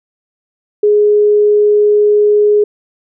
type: tone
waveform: sine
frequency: 417.1 Hz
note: G#4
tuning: 7 cents sharp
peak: -6 dBFS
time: 0.83-2.64 s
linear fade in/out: 5 ms
effects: none